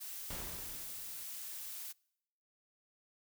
blue noise, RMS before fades -45 dBFS, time 0-1.93 s, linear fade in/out 20 ms
pink noise with exponential decay, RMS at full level -43 dBFS, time 0.3-1.64 s, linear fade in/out 5 ms, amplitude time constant 290 ms
effects noise-tail reverb RT60 0.8 s tail -26 dB re dry

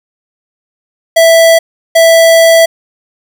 square tone bursts at uneven times, 659.3 Hz, E5, in tune, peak -3 dBFS, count 2, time 1.16-1.59 / 1.95-2.66 s, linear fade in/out 10 ms, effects none

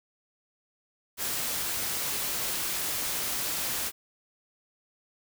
white noise, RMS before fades -31 dBFS, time 1.17-3.92 s, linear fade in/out 50 ms, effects none

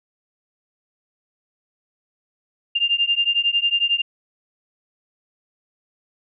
sine beating tone pair, 2794 / 2805 Hz, F7 / F7, 0 / +7 cents, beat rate 11 Hz, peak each -20 dBFS, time 2.75-4.02 s, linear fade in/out 10 ms, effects none

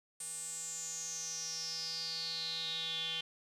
square tone with band-pass filter sweep, 163.5 Hz, E3, 14 cents flat, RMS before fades -40 dBFS, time 0.2-3.21 s, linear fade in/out 5 ms, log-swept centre 8700 to 3200 Hz, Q 9.3, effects none

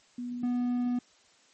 sine / triangle tone pair in turn, 244.3 / 245.2 Hz, B3 / B3, -19 / -12 cents, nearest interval unison, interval 7 cents, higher second, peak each -33 / -24 dBFS, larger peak second, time 0.18-0.43 / 0.43-0.99 s, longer second, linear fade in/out 5 ms, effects white hiss -62 dBFS RMS until 1.53 s + MP3 32 kbps

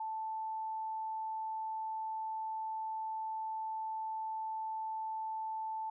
sine tone, 880 Hz, A5, in tune, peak -36 dBFS, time 0-5.9 s, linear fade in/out 5 ms, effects none

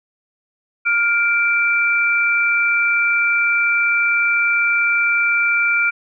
sine tone pair together, 1407.3 / 2343 Hz, F6 / D7, +13 / -5 cents, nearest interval major sixth, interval 882 cents, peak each -17 / -16 dBFS, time 0.85-5.91 s, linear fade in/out 20 ms, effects none

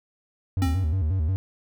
triangle tone with vibrato, 85.7 Hz, F2, 32 cents flat, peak -19 dBFS, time 0.57-1.36 s, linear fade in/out 0 ms, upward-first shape square, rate 5.6 Hz, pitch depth 180 cents each way
square tone with exponential decay, 266.8 Hz, C4, 34 cents sharp, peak -22 dBFS, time 0.62-1 s, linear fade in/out 0 ms, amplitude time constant 81 ms
effects none

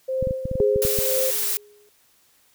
sine tone with tremolo, 523.3 Hz, C5, in tune, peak -21 dBFS, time 0.08-1.31 s, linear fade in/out 10 ms, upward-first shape sine, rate 2 Hz, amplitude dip 60%
clicks, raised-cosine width 5 ms, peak -15 dBFS, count 10, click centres 0.226 / 0.272 / 0.309 / 0.455 / 0.514 / 0.555 / 0.604 / 0.76 / 0.851 / 0.988 s
sine tone with exponential decay, 415.1 Hz, G#4, 1 cent flat, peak -15 dBFS, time 0.6-1.89 s, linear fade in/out 1 ms, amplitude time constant 280 ms
blue noise, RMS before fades -24 dBFS, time 0.82-1.57 s, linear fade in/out 0 ms
effects white hiss -60 dBFS RMS until 2.54 s

